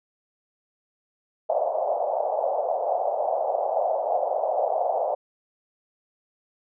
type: band-pass noise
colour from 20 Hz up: pink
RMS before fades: -25 dBFS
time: 1.49-5.15 s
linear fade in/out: 10 ms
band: 570 to 760 Hz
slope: 48 dB/octave
effects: none